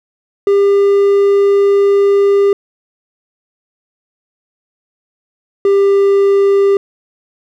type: tone pair in turn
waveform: triangle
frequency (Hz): 400 / 397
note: G4 / G4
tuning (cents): +35 / +22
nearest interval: unison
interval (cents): 13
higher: first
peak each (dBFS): -5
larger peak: neither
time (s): 0.47-2.53 / 5.65-6.77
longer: first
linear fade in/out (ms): 2
effects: none